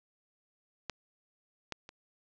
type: clicks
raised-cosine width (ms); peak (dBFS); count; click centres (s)
0.2; -18 / -19 / -30; 3; 0.897 / 1.723 / 1.891
effects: resampled to 16000 Hz + 9-bit